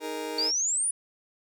30% pulse chord, D# suspended fourth, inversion none, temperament just, 311.1 / 414.8 / 466.7 Hz, D#4 / G#4 / A#4, 0 / -2 / +2 cents, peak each -34 / -36 / -32 dBFS, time 0-0.52 s, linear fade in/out 50 ms
sine exponential sweep, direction up, 4500 to 9956 Hz, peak -24 dBFS, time 0.38-0.91 s, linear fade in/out 5 ms
effects none

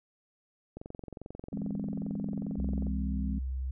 click train, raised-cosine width 2 ms, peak -28 dBFS, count 48, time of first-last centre 0.77-2.868 s, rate 22.4 Hz
sine chord, E augmented, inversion none, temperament equal with one note detuned, 164.81 / 203.6 / 261.6 Hz, E3 / G#3 / B#3, 0 / -34 / 0 cents, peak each -39 / -34 / -39 dBFS, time 1.52-3.39 s, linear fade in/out 10 ms
sine tone with pitch glide, 65.6 to 65.07 Hz, C2 to C2, +5 to -9 cents, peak -31 dBFS, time 2.58-3.71 s, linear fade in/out 5 ms, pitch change -14 cents, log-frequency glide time 3.35-3.42 s
effects none

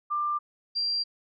sine tone pair in turn, 1189 / 4738 Hz, D6 / D8, +21 / +14 cents, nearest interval 2 octaves, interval 2393 cents, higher second, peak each -25 dBFS, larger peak neither, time 0.1-0.39 / 0.75-1.04 s, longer neither, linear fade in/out 20 ms, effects none

